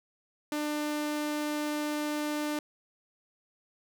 sawtooth tone, 298.7 Hz, D4, 29 cents sharp, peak -26 dBFS, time 0.52-2.59 s, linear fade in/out 2 ms, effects none

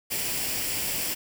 white noise with comb filter, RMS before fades -29 dBFS, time 0.1-1.15 s, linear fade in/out 20 ms, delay 0.39 ms, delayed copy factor +0.5, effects none

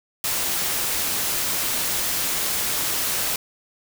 white noise, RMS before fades -24 dBFS, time 0.24-3.36 s, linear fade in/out 2 ms, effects none

